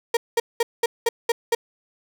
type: tone bursts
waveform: 35% pulse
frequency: 466.2 Hz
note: A#4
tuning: in tune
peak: -15 dBFS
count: 7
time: 0.14-1.55 s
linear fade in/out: 5 ms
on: 30 ms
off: 200 ms
effects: none